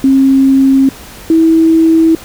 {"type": "tone pair in turn", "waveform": "sine", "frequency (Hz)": [268.8, 324.6], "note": ["C4", "E4"], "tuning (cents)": [47, -27], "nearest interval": "minor third", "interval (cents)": 326, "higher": "second", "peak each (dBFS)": -4, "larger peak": "neither", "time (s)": [[0.04, 0.89], [1.3, 2.15]], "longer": "neither", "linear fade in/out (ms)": 2, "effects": ["pink hiss -32 dBFS RMS until 2.24 s"]}